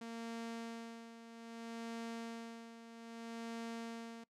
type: tone with tremolo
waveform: sawtooth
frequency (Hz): 230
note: A#3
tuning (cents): -23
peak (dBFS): -38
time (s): 0.01-4.24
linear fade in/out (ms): 5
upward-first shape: sine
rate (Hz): 0.62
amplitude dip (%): 70
effects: noise-tail reverb RT60 0.1 s tail -23 dB re dry + low-pass 8000 Hz 12 dB/octave